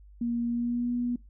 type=tone with pitch glide; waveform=sine; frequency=236.3 to 242.7 Hz; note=A#3 to B3; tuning=+24 to -30 cents; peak=-26 dBFS; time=0.21-1.16 s; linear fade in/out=5 ms; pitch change=+46 cents; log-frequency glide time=0.47-0.92 s; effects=noise-tail reverb RT60 0.2 s tail -21 dB re dry + added 50 Hz sine -49 dBFS peak until 1.29 s